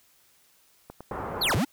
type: click train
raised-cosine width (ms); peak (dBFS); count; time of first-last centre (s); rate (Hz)
1; -26; 5; 0.9-1.325; 9.42
type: low-pass noise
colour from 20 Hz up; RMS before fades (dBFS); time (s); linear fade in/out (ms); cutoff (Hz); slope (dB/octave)
white; -34; 1.11-1.53; 5; 1200; 24
type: linear two-way sweep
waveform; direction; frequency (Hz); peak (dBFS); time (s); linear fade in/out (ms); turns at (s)
square; down then up; 4600 to 71.6 to 303.9; -23; 1.41-1.65; 10; 1.55
effects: white hiss -62 dBFS RMS until 1.72 s